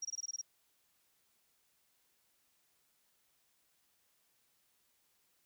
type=tone bursts; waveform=sine; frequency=5640 Hz; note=F8; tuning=16 cents sharp; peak=-37 dBFS; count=8; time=0.02-0.414 s; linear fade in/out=5 ms; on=30 ms; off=22 ms; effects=white hiss -75 dBFS RMS until 5.45 s